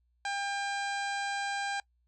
harmonic tone, 800 Hz, G5, 35 cents sharp, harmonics 1 / 2 / 3 / 4 / 5 / 6 / 7 / 8 / 9 / 10, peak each -34 / -36 / -42 / -46 / -45 / -48 / -53 / -53 / -54 / -50 dBFS, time 0.25-1.8 s, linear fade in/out 2 ms, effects noise-tail reverb RT60 0.1 s tail -23 dB re dry + added 60 Hz sine -69 dBFS peak until 2.07 s

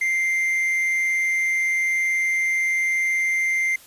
triangle tone with amplitude modulation, 2093 Hz, C7, in tune, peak -16 dBFS, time 0.01-3.76 s, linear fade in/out 5 ms, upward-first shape sine, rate 178 Hz, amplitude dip 30%, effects white hiss -48 dBFS RMS until 3.86 s + resampled to 32000 Hz

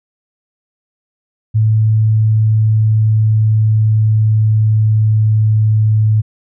sine tone with pitch glide, 109.3 to 108.23 Hz, A2 to A2, -11 to -28 cents, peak -8 dBFS, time 1.54-6.22 s, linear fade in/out 20 ms, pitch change -17 cents, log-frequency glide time 1.99-5.86 s, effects none

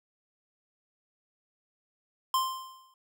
square tone with exponential decay, 1046.5 Hz, C6, in tune, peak -23 dBFS, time 2.34-2.94 s, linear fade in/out 2 ms, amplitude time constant 130 ms, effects none

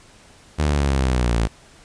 sawtooth linear sweep, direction down, 76.4 to 54.8 Hz, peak -13 dBFS, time 0.58-1.48 s, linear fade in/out 20 ms, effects pink hiss -49 dBFS RMS until 1.84 s + resampled to 22050 Hz

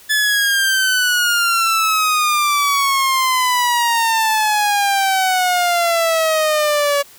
sawtooth exponential sweep, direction down, 1732 to 565 Hz, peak -10 dBFS, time 0.09-7.03 s, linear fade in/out 20 ms, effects white hiss -44 dBFS RMS until 7.18 s

